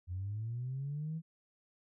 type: linear sweep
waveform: sine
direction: up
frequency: 86.4 to 164.81 Hz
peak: -35 dBFS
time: 0.07-1.22 s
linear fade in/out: 50 ms
effects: tanh soft clip ceiling -31 dBFS